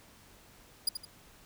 sawtooth tone with echo, 4870 Hz, D#8, 38 cents flat, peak -22 dBFS, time 0.87-0.89 s, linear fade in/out 5 ms, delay 81 ms, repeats 2, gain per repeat -9 dB, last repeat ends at 1.052 s, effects pink hiss -58 dBFS RMS until 1.45 s

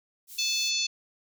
white high-pass noise, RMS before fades -44 dBFS, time 0.27-0.72 s, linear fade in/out 50 ms, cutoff 5200 Hz, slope 12 dB/octave
harmonic tone, 873 Hz, A5, 14 cents flat, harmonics 3 / 4 / 5 / 6 / 7 / 8, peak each -32 / -32 / -29 / -38 / -33 / -38 dBFS, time 0.38-0.87 s, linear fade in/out 10 ms
effects none

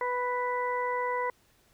harmonic tone, 494.3 Hz, B4, 1 cent sharp, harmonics 1 / 2 / 3 / 4, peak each -32 / -30 / -43 / -36 dBFS, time 0.01-1.3 s, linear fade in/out 2 ms, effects pink hiss -65 dBFS RMS until 1.73 s

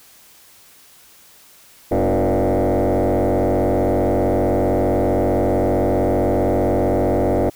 sine tone with frequency modulation, 116.54 Hz, A#2, in tune, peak -12 dBFS, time 1.91-7.5 s, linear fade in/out 10 ms, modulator 95.4 Hz, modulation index 6.3, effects tanh soft clip ceiling -13 dBFS + white hiss -48 dBFS RMS until 7.55 s

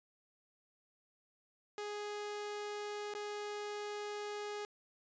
sawtooth tone with dropouts, 415.3 Hz, G#4, in tune, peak -36 dBFS, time 1.78-4.65 s, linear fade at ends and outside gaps 1 ms, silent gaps 3.138-3.149 s, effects resampled to 16000 Hz

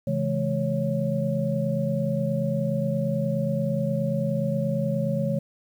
sine tone cluster, 135 / 164.4 / 212 / 553 Hz, C#3 / E3 / G#3 / C#5, -45 / -4 / +36 / -4 cents, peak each -28 dBFS, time 0.07-5.39 s, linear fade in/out 5 ms, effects 9-bit

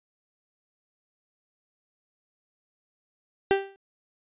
35% pulse tone with exponential decay, 392 Hz, G4, in tune, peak -14 dBFS, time 3.51-3.76 s, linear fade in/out 0 ms, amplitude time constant 54 ms, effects resampled to 8000 Hz

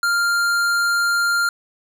sine tone with tanh clipping, 1396.9 Hz, F6, in tune, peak -18 dBFS, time 0.03-1.49 s, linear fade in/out 2 ms, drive 17 dB, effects none

